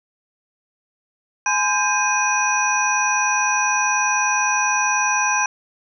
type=tone cluster; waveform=sine; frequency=841 / 1022 / 1589 / 2490 / 5870 Hz; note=G#5 / C6 / G6 / D#7 / F#8; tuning=+22 / -41 / +23 / +1 / -15 cents; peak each=-23 dBFS; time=1.46-5.46 s; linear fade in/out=2 ms; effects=none